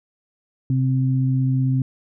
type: tone pair together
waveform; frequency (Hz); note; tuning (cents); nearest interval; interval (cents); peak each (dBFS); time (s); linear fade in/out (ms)
sine; 130.81 / 261.6; C3 / C4; 0 / 0; octave; 1200; -17 / -24; 0.7-1.82; 2
effects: none